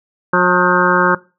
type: harmonic tone with a mistuned harmonic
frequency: 180 Hz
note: F#3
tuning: 47 cents flat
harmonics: 1 / 2 / 3 / 5 / 6 / 7 / 8 / 9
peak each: -18 / -18 / -18 / -18 / -18 / -18 / -18 / -18 dBFS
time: 0.33-1.15 s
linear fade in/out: 5 ms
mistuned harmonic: 9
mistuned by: -52 cents
effects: noise-tail reverb RT60 0.3 s tail -20 dB re dry